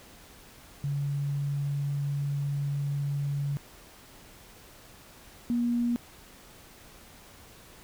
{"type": "tone pair in turn", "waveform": "sine", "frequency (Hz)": [142, 238.8], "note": ["C#3", "A#3"], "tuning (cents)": [42, 42], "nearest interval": "major sixth", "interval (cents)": 900, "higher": "second", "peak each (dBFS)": [-27, -24], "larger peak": "second", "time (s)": [[0.84, 3.57], [5.5, 5.96]], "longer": "first", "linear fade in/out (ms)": 0, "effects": ["pink hiss -52 dBFS RMS until 7.83 s"]}